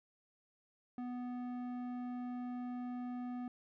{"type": "tone with low-pass filter", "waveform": "square", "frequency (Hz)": 246.9, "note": "B3", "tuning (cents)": 0, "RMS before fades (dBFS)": -42, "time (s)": [0.98, 3.48], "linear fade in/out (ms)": 2, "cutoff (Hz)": 1100, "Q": 0.62, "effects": []}